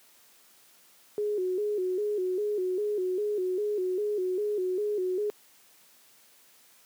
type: tone with vibrato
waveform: sine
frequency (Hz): 392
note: G4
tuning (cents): 0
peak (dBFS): -26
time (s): 1.18-5.3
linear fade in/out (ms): 0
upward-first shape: square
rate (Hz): 2.5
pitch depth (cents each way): 110
effects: white hiss -59 dBFS RMS until 6.85 s + high-pass 150 Hz 12 dB/octave